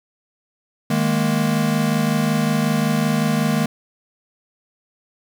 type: chord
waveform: square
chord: D# suspended fourth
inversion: none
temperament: equal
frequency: 155.56 / 207.7 / 233.1 Hz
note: D#3 / G#3 / A#3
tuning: 0 / 0 / 0 cents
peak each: -22 dBFS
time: 0.9-3.66 s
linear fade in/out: 5 ms
effects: 8-bit